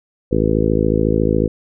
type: harmonic tone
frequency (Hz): 54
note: A1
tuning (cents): -32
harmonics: 1 / 2 / 3 / 4 / 5 / 6 / 7 / 8 / 9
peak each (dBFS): -22 / -22 / -22 / -22 / -22 / -22 / -22 / -22 / -22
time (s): 0.31-1.48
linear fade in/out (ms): 10
effects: none